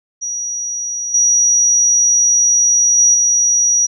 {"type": "tone with level steps", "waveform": "sine", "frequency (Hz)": 5790, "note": "F#8", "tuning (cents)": -38, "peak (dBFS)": [-19, -9, -7, -10], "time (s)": [0.21, 3.87], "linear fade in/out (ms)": 20, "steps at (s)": [1.14, 2.98, 3.14], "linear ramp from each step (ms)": 5, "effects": []}